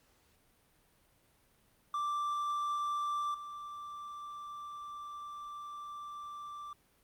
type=tone with level steps; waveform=triangle; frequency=1174.7 Hz; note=D6; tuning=in tune; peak=-30 / -40 dBFS; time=1.94-6.73 s; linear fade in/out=2 ms; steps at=3.34 s; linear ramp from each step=5 ms; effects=pink hiss -69 dBFS RMS until 7.03 s + Opus 48 kbps